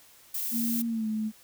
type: noise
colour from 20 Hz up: violet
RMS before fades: -32 dBFS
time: 0.34-0.82 s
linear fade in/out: 5 ms
type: tone with pitch glide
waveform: sine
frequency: 232.5 to 216.9 Hz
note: A#3 to A3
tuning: -4 to -25 cents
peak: -27 dBFS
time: 0.51-1.32 s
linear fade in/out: 50 ms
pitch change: -121 cents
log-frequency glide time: 0.86-1.07 s
effects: white hiss -56 dBFS RMS until 1.43 s